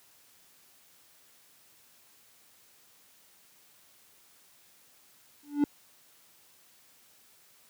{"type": "tone with exponential growth", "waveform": "triangle", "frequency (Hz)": 290, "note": "D4", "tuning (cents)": -22, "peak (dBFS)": -16, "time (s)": [5.43, 5.64], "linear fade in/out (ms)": 2, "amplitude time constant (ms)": 44, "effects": ["white hiss -61 dBFS RMS until 7.69 s", "high-pass 80 Hz 12 dB/octave"]}